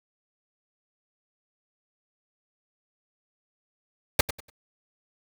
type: noise with echo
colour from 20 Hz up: pink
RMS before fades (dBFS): -17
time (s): 4.19-4.21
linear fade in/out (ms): 5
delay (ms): 97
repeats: 3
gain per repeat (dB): -12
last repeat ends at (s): 4.501
effects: none